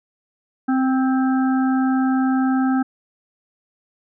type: harmonic tone with a mistuned harmonic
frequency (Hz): 261.6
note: C4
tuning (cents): 0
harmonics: 1 / 3 / 5 / 6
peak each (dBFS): -16 / -26 / -30 / -32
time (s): 0.68-2.83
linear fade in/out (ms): 10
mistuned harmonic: 6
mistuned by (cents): +15
effects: none